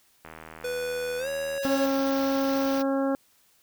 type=click train; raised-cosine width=0.5 ms; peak=-27 dBFS; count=107; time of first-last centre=0.25-1.578 s; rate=79.8 Hz
type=tone with pitch glide; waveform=square; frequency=493.9 to 554.4 Hz; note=B4 to C#5; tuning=0 to 0 cents; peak=-29 dBFS; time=0.64-1.86 s; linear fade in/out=5 ms; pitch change=+200 cents; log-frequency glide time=1.18-1.28 s
type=band-stop noise; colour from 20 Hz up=white; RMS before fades=-37 dBFS; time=1.62-2.83 s; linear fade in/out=20 ms; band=6200 to 15000 Hz; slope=96 dB/octave
type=harmonic tone; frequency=272.2 Hz; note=C#4; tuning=31 cents flat; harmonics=1 / 2 / 3 / 4 / 5 / 6; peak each=-25 / -27 / -35 / -39 / -38 / -43 dBFS; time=1.65-3.15 s; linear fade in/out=0 ms
effects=white hiss -63 dBFS RMS until 3.62 s